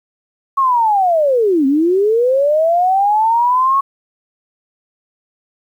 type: linear two-way sweep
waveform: sine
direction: down then up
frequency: 1108.7 to 261.6 to 1108.7 Hz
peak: -10 dBFS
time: 0.57-3.81 s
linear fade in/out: 10 ms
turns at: 1.66 s
effects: 8-bit